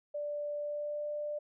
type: tone with pitch glide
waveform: sine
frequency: 587.3 to 593.1 Hz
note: D5 to D5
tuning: 0 to +17 cents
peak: -34 dBFS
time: 0.14-1.39 s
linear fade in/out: 10 ms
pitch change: +17 cents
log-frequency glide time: 0.57-1.08 s
effects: none